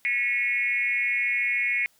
sine tone with frequency modulation, 2187 Hz, C#7, 24 cents flat, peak -22 dBFS, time 0.05-1.86 s, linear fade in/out 0 ms, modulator 247 Hz, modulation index 0.95, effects white hiss -63 dBFS RMS until 1.99 s

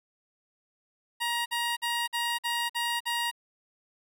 15% pulse tone bursts, 945 Hz, A#5, 23 cents sharp, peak -21 dBFS, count 7, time 1.2-3.314 s, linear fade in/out 20 ms, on 260 ms, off 49 ms, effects none

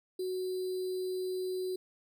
sine tone with sample-and-hold, 370 Hz, F#4, in tune, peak -32 dBFS, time 0.19-1.76 s, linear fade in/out 5 ms, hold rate 4410 Hz, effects none

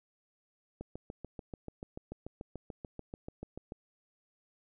click train, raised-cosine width 2 ms, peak -28 dBFS, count 21, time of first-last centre 0.81-3.721 s, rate 6.87 Hz, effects none

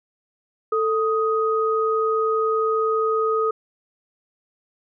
sine tone pair together, 442.5 / 1250.6 Hz, A4 / D#6, +10 / +8 cents, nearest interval octave + tritone, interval 1798 cents, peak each -20 / -22 dBFS, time 0.72-3.51 s, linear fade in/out 5 ms, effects none

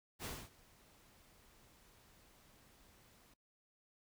pink noise with ADSR envelope, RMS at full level -43 dBFS, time 0.19-3.34 s, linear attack 51 ms, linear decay 250 ms, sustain -23 dB, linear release 5 ms, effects noise-tail reverb RT60 0.1 s tail -21 dB re dry

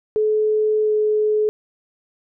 sine tone with pitch glide, 429.3 to 426.3 Hz, A4 to G#4, -43 to +45 cents, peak -15 dBFS, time 0.16-1.49 s, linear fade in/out 0 ms, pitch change -12 cents, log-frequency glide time 0.83-0.92 s, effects none

